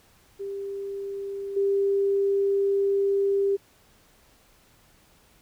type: tone with level steps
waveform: sine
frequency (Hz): 396.3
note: G4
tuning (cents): +19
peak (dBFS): -30 / -20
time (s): 0.39-3.57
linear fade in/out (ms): 20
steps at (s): 1.56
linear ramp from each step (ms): 10
effects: pink hiss -59 dBFS RMS until 5.41 s